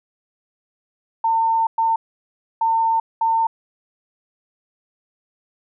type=tone bursts at uneven times; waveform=sine; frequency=904 Hz; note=A5; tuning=47 cents sharp; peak=-15 dBFS; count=4; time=1.24-1.67 / 1.78-1.96 / 2.61-3 / 3.21-3.47 s; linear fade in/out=5 ms; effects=none